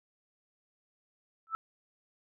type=tone with exponential growth; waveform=sine; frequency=1318.5 Hz; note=E6; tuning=in tune; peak=-26 dBFS; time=1.47-1.55 s; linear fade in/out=0 ms; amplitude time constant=17 ms; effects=none